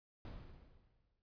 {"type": "noise with exponential decay", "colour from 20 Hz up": "brown", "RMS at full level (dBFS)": -45, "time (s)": [0.25, 1.22], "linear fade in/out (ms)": 1, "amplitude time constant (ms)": 210, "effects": ["resampled to 11025 Hz"]}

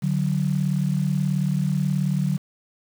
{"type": "tone pair together", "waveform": "sine", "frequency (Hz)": [146.83, 185.35], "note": ["D3", "F#3"], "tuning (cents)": [0, 3], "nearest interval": "major third", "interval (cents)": 403, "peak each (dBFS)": [-22, -23], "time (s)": [0.02, 2.38], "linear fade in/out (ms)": 20, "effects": ["7-bit"]}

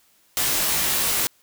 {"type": "noise with comb filter", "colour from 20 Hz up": "white", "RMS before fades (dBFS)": -22, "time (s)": [0.37, 1.27], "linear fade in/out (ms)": 0, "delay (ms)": 18, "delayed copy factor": -0.65, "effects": ["white hiss -60 dBFS RMS until 1.42 s"]}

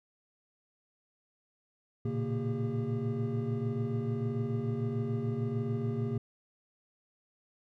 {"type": "tone cluster", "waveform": "triangle", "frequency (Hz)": [112.6, 119.4, 141, 230.9, 402.4], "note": ["A2", "A#2", "C#3", "A#3", "G4"], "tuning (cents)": [40, 42, 30, -16, 45], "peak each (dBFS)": [-37, -32, -37, -34, -36], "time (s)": [2.05, 6.18], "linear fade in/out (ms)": 5, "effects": []}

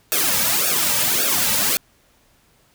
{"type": "noise with flanger", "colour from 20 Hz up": "white", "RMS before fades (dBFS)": -19, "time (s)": [0.12, 1.77], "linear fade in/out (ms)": 0, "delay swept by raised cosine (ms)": [0.97, 2.87], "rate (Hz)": 1.8, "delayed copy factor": -1, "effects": ["pink hiss -58 dBFS RMS until 2.74 s"]}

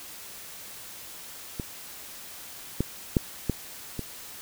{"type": "clicks", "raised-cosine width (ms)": 3, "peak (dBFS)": [-18, -11, -7, -11, -18], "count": 5, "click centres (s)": [1.598, 2.806, 3.168, 3.497, 3.993], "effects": ["white hiss -43 dBFS RMS until 4.41 s"]}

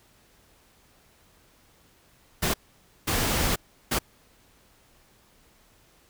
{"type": "noise bursts at uneven times", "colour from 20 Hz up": "pink", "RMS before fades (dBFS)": -25, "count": 3, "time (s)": [[2.42, 2.54], [3.07, 3.56], [3.91, 3.99]], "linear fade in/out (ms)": 10, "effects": ["pink hiss -60 dBFS RMS until 6.09 s"]}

